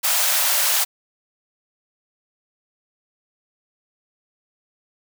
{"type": "high-pass noise", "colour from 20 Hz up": "white", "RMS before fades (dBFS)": -19, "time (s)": [0.03, 0.85], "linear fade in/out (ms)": 20, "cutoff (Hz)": 550, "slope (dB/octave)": 96, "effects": []}